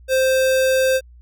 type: tone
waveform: square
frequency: 523.3 Hz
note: C5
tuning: in tune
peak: -15 dBFS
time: 0.08-1.01 s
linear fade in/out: 50 ms
effects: added 60 Hz sine -42 dBFS peak until 1.21 s

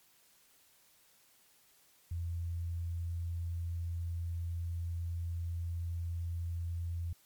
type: tone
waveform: sine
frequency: 85 Hz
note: F2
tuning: 46 cents flat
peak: -34 dBFS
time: 2.11-7.13 s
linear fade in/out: 5 ms
effects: white hiss -66 dBFS RMS until 7.25 s + MP3 96 kbps

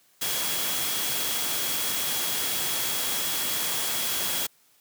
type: tone in noise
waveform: sine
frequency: 3322 Hz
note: G#7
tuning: in tune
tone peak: -35 dBFS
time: 0.21-4.47 s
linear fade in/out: 10 ms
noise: white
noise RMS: -28 dBFS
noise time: 0.21-4.47 s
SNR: -10 dB
effects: white hiss -62 dBFS RMS until 4.8 s + high-pass 100 Hz 12 dB/octave

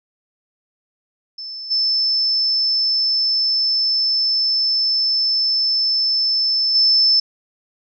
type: tone with level steps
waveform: sine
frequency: 5274 Hz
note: E8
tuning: in tune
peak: -28 / -15 / -11 dBFS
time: 1.38-7.2 s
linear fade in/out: 5 ms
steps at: 1.7 / 6.74 s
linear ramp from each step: 20 ms
effects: none

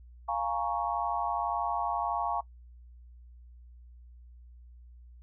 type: chord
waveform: sine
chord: Bb minor seventh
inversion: second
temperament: equal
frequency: 698.5 / 830.6 / 932.3 / 1108.7 Hz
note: F5 / Ab5 / Bb5 / Db6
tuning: 0 / 0 / 0 / 0 cents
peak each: -34 dBFS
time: 0.28-2.41 s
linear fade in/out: 10 ms
effects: noise-tail reverb RT60 0.1 s tail -20 dB re dry + added 60 Hz sine -49 dBFS peak until 5.22 s

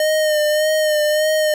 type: tone with vibrato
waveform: square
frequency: 612 Hz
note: D#5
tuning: 29 cents flat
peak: -15 dBFS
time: 0-1.54 s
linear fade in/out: 2 ms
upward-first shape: sine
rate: 1.7 Hz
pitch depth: 31 cents each way
effects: none

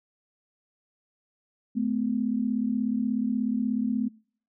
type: tone pair together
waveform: sine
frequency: 216.1 / 252.7 Hz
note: A3 / B3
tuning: -31 / +40 cents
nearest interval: minor third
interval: 271 cents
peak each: -26 / -27 dBFS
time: 1.75-4.09 s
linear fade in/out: 20 ms
effects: noise-tail reverb RT60 0.5 s tail -24 dB re dry

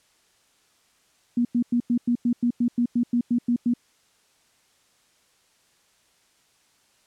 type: tone bursts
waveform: sine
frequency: 240 Hz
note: B3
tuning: 49 cents flat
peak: -18 dBFS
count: 14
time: 1.37-3.738 s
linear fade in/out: 5 ms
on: 80 ms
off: 96 ms
effects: white hiss -63 dBFS RMS until 7.06 s + low-pass 9000 Hz 12 dB/octave

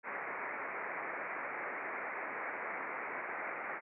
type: low-pass noise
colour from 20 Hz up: white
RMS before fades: -40 dBFS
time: 0.03-3.81 s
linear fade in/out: 50 ms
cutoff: 2300 Hz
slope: 96 dB/octave
effects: high-pass 400 Hz 12 dB/octave

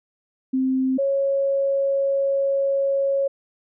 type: tone pair in turn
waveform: sine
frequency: 261.6 / 550.5 Hz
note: C4 / C#5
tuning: 0 / -12 cents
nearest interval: octave + minor second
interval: 1288 cents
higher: second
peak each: -18 dBFS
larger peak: neither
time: 0.53-0.98 / 0.98-3.28 s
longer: second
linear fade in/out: 10 ms
effects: none

